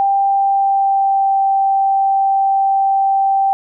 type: tone with pitch glide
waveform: sine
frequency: 790 to 781.8 Hz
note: G5 to G5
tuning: +13 to -5 cents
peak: -11 dBFS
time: 0-3.53 s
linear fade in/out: 0 ms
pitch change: -18 cents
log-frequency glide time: 0.19-1.37 s
effects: none